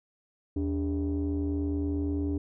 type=tone cluster; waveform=sine; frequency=80.4 / 288.8 / 400.5 Hz; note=E2 / D4 / G4; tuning=-43 / -29 / +37 cents; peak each=-29 / -28 / -36 dBFS; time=0.56-2.38 s; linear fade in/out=5 ms; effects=tanh soft clip ceiling -22 dBFS